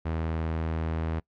sawtooth tone with low-pass filter, 80.7 Hz, E2, 36 cents flat, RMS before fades -30 dBFS, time 0.05-1.2 s, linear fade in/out 10 ms, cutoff 2100 Hz, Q 0.66, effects noise-tail reverb RT60 0.1 s tail -23 dB re dry

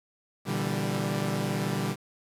sawtooth chord, E half-diminished seventh, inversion second, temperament equal with one note detuned, 119.61 / 146.83 / 164.81 / 196 Hz, Bb2 / D3 / E3 / G3, +45 / 0 / 0 / 0 cents, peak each -30 / -28 / -32 / -27 dBFS, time 0.45-1.96 s, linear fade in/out 50 ms, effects resampled to 32000 Hz + 8-bit

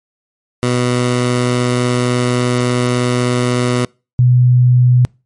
15% pulse / sine tone pair in turn, 123.47 / 124.26 Hz, B2 / B2, 0 / +11 cents, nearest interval unison, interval 11 cents, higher second, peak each -6 dBFS, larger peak neither, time 0.63-3.85 / 4.19-5.05 s, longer first, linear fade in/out 0 ms, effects noise-tail reverb RT60 0.3 s tail -26 dB re dry + MP3 48 kbps

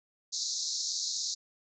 white band-pass noise, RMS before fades -34 dBFS, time 0.32-1.35 s, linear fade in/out 20 ms, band 3900 to 6900 Hz, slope 96 dB/octave, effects none

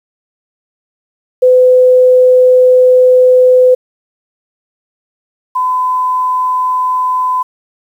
sine tone pair in turn, 506 / 1012 Hz, B4 / B5, +42 / +42 cents, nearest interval octave, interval 1200 cents, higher second, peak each -3 / -10 dBFS, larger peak first, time 1.42-3.75 / 5.55-7.43 s, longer first, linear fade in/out 10 ms, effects 7-bit

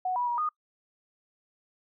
sine tone with pitch steps, 739 / 976 / 957 / 1231 Hz, F#5 / B5 / A#5 / D#6, -2 / -21 / +45 / -19 cents, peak -26 dBFS, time 0.05-0.49 s, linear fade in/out 5 ms, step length 110 ms, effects noise-tail reverb RT60 0.1 s tail -23 dB re dry

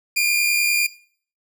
sawtooth tone pair together, 2350 / 2420 Hz, D7 / D#7, +1 / -49 cents, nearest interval minor second, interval 50 cents, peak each -22 / -14 dBFS, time 0.16-0.87 s, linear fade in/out 10 ms, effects noise-tail reverb RT60 0.5 s tail -19 dB re dry

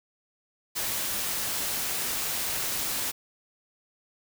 white noise, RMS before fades -30 dBFS, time 0.75-3.12 s, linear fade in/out 20 ms, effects none

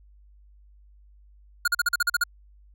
square tone bursts, 1434 Hz, F6, 45 cents sharp, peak -20 dBFS, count 9, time 1.65-2.238 s, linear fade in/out 5 ms, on 28 ms, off 42 ms, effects added 50 Hz sine -51 dBFS peak until 2.74 s

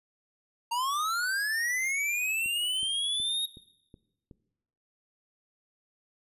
square linear sweep, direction up, 918 to 3774 Hz, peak -28 dBFS, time 0.71-3.46 s, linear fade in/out 10 ms
click train, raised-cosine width 3 ms, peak -36 dBFS, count 6, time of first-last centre 2.46-4.312 s, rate 2.7 Hz
effects noise-tail reverb RT60 0.9 s tail -18 dB re dry + resampled to 32000 Hz

